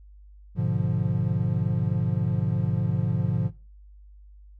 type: chord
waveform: triangle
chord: G# diminished seventh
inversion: none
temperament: equal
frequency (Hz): 103.83 / 123.47 / 146.83 / 174.61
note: G#2 / B2 / D3 / F3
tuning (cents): 0 / 0 / 0 / 0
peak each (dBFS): -26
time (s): 0.55-3.51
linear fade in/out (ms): 50
effects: noise-tail reverb RT60 0.3 s tail -19 dB re dry + added 50 Hz sine -46 dBFS peak until 4.59 s